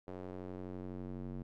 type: tone with band-pass filter sweep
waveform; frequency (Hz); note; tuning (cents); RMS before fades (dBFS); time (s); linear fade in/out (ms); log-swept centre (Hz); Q
square; 46; F#1; -9; -44; 0.07-1.43; 10; 480 to 220; 1.2
effects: none